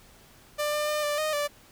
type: tone with pitch steps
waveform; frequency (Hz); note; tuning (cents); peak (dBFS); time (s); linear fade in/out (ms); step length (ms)
sawtooth; 594 / 598 / 602 / 589 / 618 / 584; D5 / D5 / D5 / D5 / D#5 / D5; +20 / +31 / +43 / +5 / -12 / -10; -22; 0.58-1.48; 20; 150
effects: pink hiss -55 dBFS RMS until 1.71 s